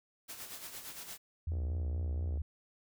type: noise with tremolo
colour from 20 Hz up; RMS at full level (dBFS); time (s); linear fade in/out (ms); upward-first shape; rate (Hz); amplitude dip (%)
white; -44; 0.28-1.18; 20; sine; 8.7; 55
type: tone with vibrato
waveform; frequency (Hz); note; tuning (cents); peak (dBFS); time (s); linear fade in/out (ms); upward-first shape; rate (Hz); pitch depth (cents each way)
sine; 78; D#2; +5; -32; 1.47-2.42; 5; sine; 4.2; 100
type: click train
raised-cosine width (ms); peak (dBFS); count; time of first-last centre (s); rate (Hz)
2; -36; 53; 1.52-2.374; 60.9
effects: none